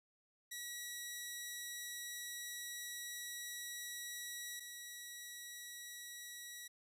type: tone pair in turn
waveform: 10% pulse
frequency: 1929 / 1929 Hz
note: B6 / B6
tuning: -41 / -41 cents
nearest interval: unison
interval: 0 cents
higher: neither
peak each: -35 / -39 dBFS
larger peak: first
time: 0.51-4.6 / 4.6-6.68 s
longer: first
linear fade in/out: 10 ms
effects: none